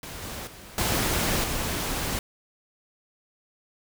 pink noise with level steps, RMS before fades -38 / -36 / -45 / -25 / -29 dBFS, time 0.03-2.19 s, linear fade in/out 2 ms, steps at 0.22 / 0.47 / 0.78 / 1.44 s, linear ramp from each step 2 ms, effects none

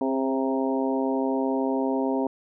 harmonic tone with a mistuned harmonic, 133 Hz, C3, 29 cents sharp, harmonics 2 / 3 / 4 / 5 / 6 / 7, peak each -25 / -29 / -31 / -32 / -36 / -33 dBFS, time 0.01-2.27 s, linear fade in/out 2 ms, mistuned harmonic 3, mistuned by +21 cents, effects none

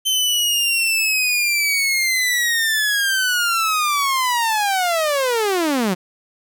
sawtooth linear sweep, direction down, 3090 to 171.6 Hz, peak -13 dBFS, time 0.05-5.95 s, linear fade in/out 20 ms, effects none

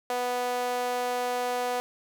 sawtooth tone with high-pass filter, 246.9 Hz, B3, in tune, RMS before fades -29 dBFS, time 0.1-1.8 s, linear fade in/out 0 ms, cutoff 610 Hz, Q 4.3, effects none

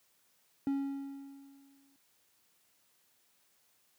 triangle tone with exponential decay, 276.3 Hz, C#4, 6 cents flat, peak -26 dBFS, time 0.67-1.96 s, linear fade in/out 0 ms, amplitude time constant 280 ms, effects white hiss -71 dBFS RMS until 3.98 s + high-pass 80 Hz 12 dB/octave

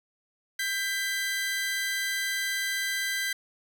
sawtooth tone pair together, 1584.8 / 2000 Hz, G6 / B6, +18 / +21 cents, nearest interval major third, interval 403 cents, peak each -27 dBFS, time 0.59-3.33 s, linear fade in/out 5 ms, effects none

